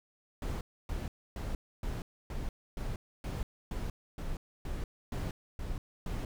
brown noise bursts, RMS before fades -36 dBFS, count 13, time 0.42-6.25 s, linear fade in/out 2 ms, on 190 ms, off 280 ms, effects none

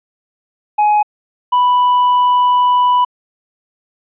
triangle tone pair in turn, 839 / 988.8 Hz, G#5 / B5, +17 / +2 cents, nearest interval minor third, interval 285 cents, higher second, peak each -7 dBFS, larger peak neither, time 0.78-1.03 / 1.52-3.05 s, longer second, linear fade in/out 10 ms, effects resampled to 8000 Hz

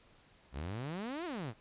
sawtooth exponential two-way sweep, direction up then down, 61.74 to 370 to 99 Hz, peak -34 dBFS, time 0.52-1.54 s, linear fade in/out 50 ms, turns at 1.25 s, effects pink hiss -64 dBFS RMS until 1.6 s + resampled to 8000 Hz

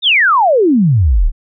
sine exponential sweep, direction down, 3800 to 30.19 Hz, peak -7 dBFS, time 0.02-1.32 s, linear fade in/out 50 ms, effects none

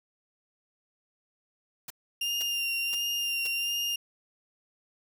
white noise bursts, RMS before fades -39 dBFS, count 4, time 1.88-3.472 s, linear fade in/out 5 ms, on 23 ms, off 500 ms
35% pulse tone with vibrato, 2794 Hz, F7, in tune, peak -26 dBFS, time 2.21-3.96 s, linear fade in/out 5 ms, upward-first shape sine, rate 1.4 Hz, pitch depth 21 cents each way
effects none

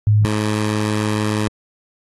sine / 15% pulse tone pair in turn, 105.6 / 106.46 Hz, G#2 / G#2, +29 / +43 cents, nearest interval unison, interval 14 cents, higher second, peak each -10 / -11 dBFS, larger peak first, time 0.07-0.25 / 0.25-1.48 s, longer second, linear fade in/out 0 ms, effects AAC 32 kbps

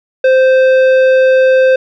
sine tone with tanh clipping, 521 Hz, C5, 7 cents flat, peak -7 dBFS, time 0.24-1.76 s, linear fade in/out 5 ms, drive 11 dB, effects none

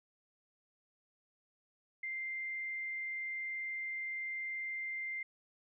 sine tone, 2093 Hz, C7, in tune, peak -37 dBFS, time 2.03-5.23 s, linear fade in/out 5 ms, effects none

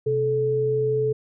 sine tone pair together, 128.9 / 433.6 Hz, C3 / A4, -26 / -25 cents, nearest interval octave + major sixth, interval 2101 cents, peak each -27 / -20 dBFS, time 0.06-1.13 s, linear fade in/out 10 ms, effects none

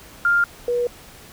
sine tone pair in turn, 1400 / 483.7 Hz, F6 / B4, +4 / -36 cents, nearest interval octave + tritone, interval 1840 cents, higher first, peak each -14 / -18 dBFS, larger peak first, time 0.25-0.44 / 0.68-0.87 s, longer neither, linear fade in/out 2 ms, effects pink hiss -44 dBFS RMS until 1.32 s

